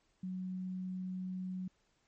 sine tone, 185 Hz, F#3, in tune, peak -37 dBFS, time 0.23-1.68 s, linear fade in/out 5 ms, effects pink hiss -75 dBFS RMS until 2.07 s + MP3 32 kbps

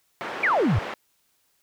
pink band-pass noise, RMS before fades -33 dBFS, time 0.21-0.94 s, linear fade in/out 0 ms, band 440 to 2000 Hz, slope 12 dB/octave
sine exponential sweep, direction down, 2485 to 83.3 Hz, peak -18 dBFS, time 0.43-0.79 s, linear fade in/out 5 ms
effects white hiss -68 dBFS RMS until 1.62 s

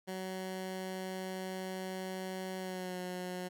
15% pulse tone with pitch glide, 187.4 to 181.44 Hz, F#3 to F#3, +22 to -34 cents, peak -32 dBFS, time 0.07-3.49 s, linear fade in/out 20 ms, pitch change -56 cents, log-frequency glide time 2.58-2.98 s, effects none

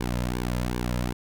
sawtooth tone with flanger, 61 Hz, B1, 21 cents flat, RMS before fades -28 dBFS, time 0-1.13 s, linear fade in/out 10 ms, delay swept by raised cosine 1.5 to 2.7 ms, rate 2.6 Hz, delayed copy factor -0.85, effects none

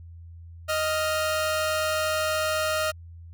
sawtooth tone pair together, 623.6 / 1396 Hz, D#5 / F6, +4 / -1 cents, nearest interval octave + major second, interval 1395 cents, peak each -21 / -26 dBFS, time 0.68-2.92 s, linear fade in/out 20 ms, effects added 84 Hz sine -41 dBFS peak until 3.33 s

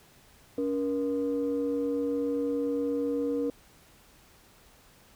sine tone pair together, 282.3 / 474.8 Hz, C#4 / A#4, +32 / +32 cents, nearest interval major sixth, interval 900 cents, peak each -28 dBFS, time 0.58-3.5 s, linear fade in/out 2 ms, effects tanh soft clip ceiling -21 dBFS + pink hiss -58 dBFS RMS until 5.15 s

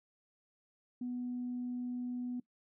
sine tone, 246.7 Hz, B3, 2 cents flat, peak -35 dBFS, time 1.01-2.4 s, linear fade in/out 5 ms, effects noise-tail reverb RT60 0.1 s tail -20 dB re dry + tanh soft clip ceiling -31 dBFS

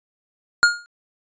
square tone with exponential decay, 1421 Hz, F6, 30 cents sharp, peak -8 dBFS, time 0.63-0.86 s, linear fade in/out 0 ms, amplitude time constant 48 ms, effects resampled to 16000 Hz

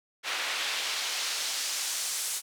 pink noise with band-pass filter sweep, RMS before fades -32 dBFS, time 0.23-2.42 s, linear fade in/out 50 ms, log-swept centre 2400 to 8800 Hz, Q 0.94, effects high-pass 400 Hz 12 dB/octave

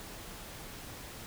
silence, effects pink hiss -46 dBFS RMS until 1.26 s

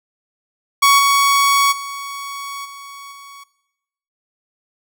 sawtooth tone with level steps, 1119 Hz, C#6, 16 cents sharp, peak -5 / -8 / -23 / -30 / -33 dBFS, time 0.82-3.44 s, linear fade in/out 10 ms, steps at 0.98 / 1.71 / 2.64 / 3.11 s, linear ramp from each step 20 ms, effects noise-tail reverb RT60 0.9 s tail -19 dB re dry

